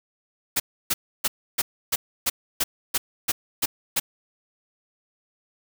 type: noise bursts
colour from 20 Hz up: white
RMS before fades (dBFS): -22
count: 11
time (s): 0.56-4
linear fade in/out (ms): 10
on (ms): 40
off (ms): 300
effects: none